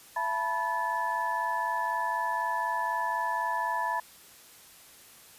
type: tone cluster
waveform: sine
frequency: 672 / 877 / 981 / 1734 Hz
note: E5 / A5 / B5 / A6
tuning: +33 / -6 / -12 / -26 cents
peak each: -38 / -34 / -29 / -35 dBFS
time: 0.16-4 s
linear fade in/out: 5 ms
effects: white hiss -53 dBFS RMS until 5.38 s + resampled to 32000 Hz

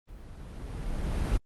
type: noise with level ramp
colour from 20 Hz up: brown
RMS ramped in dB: -48 to -25 dBFS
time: 0.07-1.38 s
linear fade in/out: 20 ms
effects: Opus 24 kbps

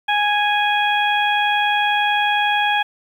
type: harmonic tone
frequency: 829 Hz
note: G#5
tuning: 3 cents flat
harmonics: 1 / 2 / 3 / 4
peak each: -18 / -21 / -23 / -24 dBFS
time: 0.08-2.83 s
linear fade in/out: 10 ms
effects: 8-bit

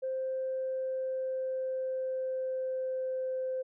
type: tone with pitch glide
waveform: sine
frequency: 523.3 to 518.2 Hz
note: C5 to C5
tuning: 0 to -17 cents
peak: -30 dBFS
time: 0.02-3.63 s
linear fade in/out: 20 ms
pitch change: -17 cents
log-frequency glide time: 0.31-3.34 s
effects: tanh soft clip ceiling -26 dBFS

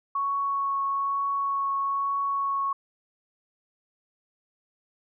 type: tone with vibrato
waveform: sine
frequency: 1108.7 Hz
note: C#6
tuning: in tune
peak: -24 dBFS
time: 0.15-2.73 s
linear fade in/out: 5 ms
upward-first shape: triangle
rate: 1.1 Hz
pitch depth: 10 cents each way
effects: none

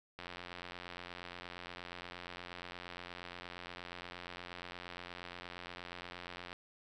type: click train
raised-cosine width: 0.3 ms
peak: -29 dBFS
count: 562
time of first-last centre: 0.19-6.529 s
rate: 88.5 Hz
effects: none

